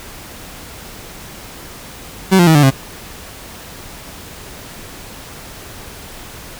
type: tone with pitch steps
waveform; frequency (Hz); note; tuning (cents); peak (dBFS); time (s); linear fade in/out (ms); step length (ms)
30% pulse; 190 / 174.23 / 159.77 / 146.51 / 134.35; F#3 / F3 / D#3 / D3 / C3; +46 / -4 / +46 / -4 / +46; -4; 2.31-2.71; 20; 80
effects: pink hiss -34 dBFS RMS until 6.59 s